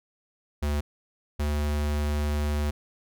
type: tone pair in turn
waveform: square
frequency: 73.42 / 74.02 Hz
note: D2 / D2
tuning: 0 / +14 cents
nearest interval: unison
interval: 14 cents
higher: second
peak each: -25 / -25 dBFS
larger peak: neither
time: 0.62-0.81 / 1.39-2.71 s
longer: second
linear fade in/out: 10 ms
effects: none